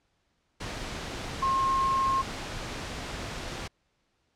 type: tone in noise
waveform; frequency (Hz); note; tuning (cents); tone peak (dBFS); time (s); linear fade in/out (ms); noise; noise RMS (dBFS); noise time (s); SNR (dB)
sine; 1070; C6; +38; -23; 1.42-2.22; 10; pink; -36; 0.6-3.68; +10
effects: pink hiss -73 dBFS RMS until 4.35 s + low-pass 6000 Hz 12 dB/octave